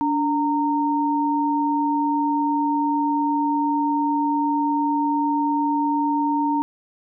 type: tone pair together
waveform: sine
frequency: 290 / 921.3 Hz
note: D4 / A#5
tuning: -22 / -21 cents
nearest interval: octave + minor sixth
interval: 2001 cents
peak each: -21 dBFS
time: 0.01-6.62 s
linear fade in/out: 0 ms
effects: none